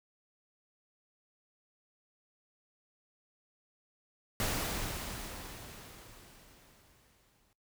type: noise with exponential decay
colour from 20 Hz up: pink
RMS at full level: -32 dBFS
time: 4.4-7.53 s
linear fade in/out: 1 ms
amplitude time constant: 680 ms
effects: noise-tail reverb RT60 0.2 s tail -21 dB re dry